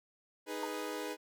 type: chord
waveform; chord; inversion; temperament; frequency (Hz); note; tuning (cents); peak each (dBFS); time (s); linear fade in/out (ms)
sawtooth; G# minor; second; equal; 311.1 / 415.3 / 493.9; D#4 / G#4 / B4; 0 / 0 / 0; -38; 0.46-1.17; 50
type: tone with exponential decay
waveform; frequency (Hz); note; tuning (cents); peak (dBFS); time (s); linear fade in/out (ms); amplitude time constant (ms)
sine; 911; A#5; -40; -31; 0.63-0.71; 1; 16
effects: none